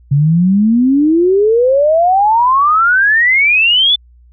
sine exponential sweep, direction up, 136.7 to 3528 Hz, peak -7 dBFS, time 0.11-3.96 s, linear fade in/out 10 ms, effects added 60 Hz sine -41 dBFS peak until 4.32 s

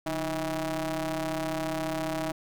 sawtooth ring-modulated tone, 164.1 Hz, E3, 8 cents flat, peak -22 dBFS, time 0.06-2.32 s, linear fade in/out 5 ms, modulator 475 Hz, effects none

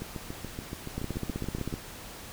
two click trains, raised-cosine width 3 ms, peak -23 / -19 dBFS, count 13 / 13, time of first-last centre 0.02-1.727 / 0.98-1.739 s, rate 7.03 / 15.8 Hz, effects pink hiss -44 dBFS RMS until 2.32 s

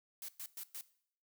blue noise bursts, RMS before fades -45 dBFS, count 4, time 0.22-0.81 s, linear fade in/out 2 ms, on 65 ms, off 110 ms, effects noise-tail reverb RT60 0.6 s tail -18 dB re dry

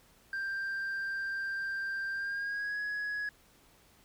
sine tone with pitch glide, 1581 to 1675 Hz, G6 to G#6, +14 to +14 cents, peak -30 dBFS, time 0.33-3.29 s, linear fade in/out 2 ms, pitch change +100 cents, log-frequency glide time 2.13-2.8 s, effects tanh soft clip ceiling -32 dBFS + pink hiss -63 dBFS RMS until 4.04 s

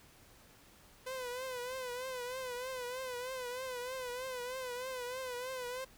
sawtooth tone with vibrato, 505 Hz, B4, 39 cents sharp, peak -35 dBFS, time 1.06-5.85 s, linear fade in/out 10 ms, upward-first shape triangle, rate 3.2 Hz, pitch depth 79 cents each way, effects pink hiss -61 dBFS RMS until 5.97 s

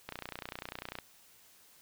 click train, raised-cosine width 0.3 ms, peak -23 dBFS, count 28, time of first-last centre 0.09-0.987 s, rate 30.1 Hz, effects white hiss -61 dBFS RMS until 1.81 s

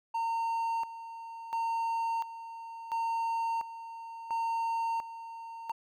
triangle tone with tremolo, 915 Hz, A#5, 32 cents flat, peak -27 dBFS, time 0.14-5.72 s, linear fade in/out 10 ms, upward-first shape square, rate 0.72 Hz, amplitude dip 75%, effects none

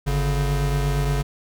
square tone pair together, 49.96 / 141.3 Hz, G1 / C#3, +34 / +34 cents, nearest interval octave + tritone, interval 1800 cents, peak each -23 dBFS, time 0.06-1.23 s, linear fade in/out 20 ms, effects none

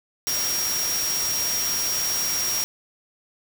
sine tone in noise, 5620 Hz, F8, 10 cents sharp, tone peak -24 dBFS, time 0.27-2.64 s, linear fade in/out 0 ms, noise white, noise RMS -28 dBFS, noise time 0.27-2.64 s, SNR +1 dB, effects none

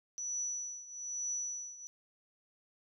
sine tone with tremolo, 5920 Hz, F#8, in tune, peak -33 dBFS, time 0.18-1.87 s, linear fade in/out 0 ms, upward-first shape triangle, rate 1.1 Hz, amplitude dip 85%, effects none

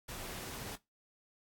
sine tone in noise, 376 Hz, F#4, 28 cents sharp, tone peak -54 dBFS, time 0.12-0.52 s, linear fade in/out 10 ms, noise pink, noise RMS -44 dBFS, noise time 0.08-0.76 s, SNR -13 dB, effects noise-tail reverb RT60 0.2 s tail -19 dB re dry + AAC 64 kbps

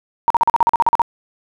sine tone bursts, 932.3 Hz, A#5, in tune, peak -9 dBFS, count 12, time 0.28-1.018 s, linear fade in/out 0 ms, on 23 ms, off 42 ms, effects none

